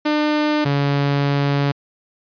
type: tone pair in turn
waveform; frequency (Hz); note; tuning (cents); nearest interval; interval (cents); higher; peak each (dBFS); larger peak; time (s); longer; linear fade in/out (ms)
sawtooth; 300.8 / 141.71; D4 / C#3; +42 / +39; octave + minor second; 1303; first; -12; neither; 0.05-0.65 / 0.65-1.72; second; 10
effects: resampled to 11025 Hz